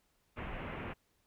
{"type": "low-pass noise", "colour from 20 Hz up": "pink", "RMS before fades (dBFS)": -42, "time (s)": [0.36, 0.94], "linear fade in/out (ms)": 20, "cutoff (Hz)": 2800, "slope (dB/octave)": 48, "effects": ["pink hiss -75 dBFS RMS until 1.26 s"]}